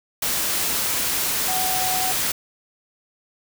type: tone in noise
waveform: sine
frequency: 746 Hz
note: F#5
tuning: 14 cents sharp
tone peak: -25 dBFS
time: 1.48-2.12 s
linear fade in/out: 5 ms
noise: white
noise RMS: -23 dBFS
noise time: 0.22-2.32 s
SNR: -5 dB
effects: none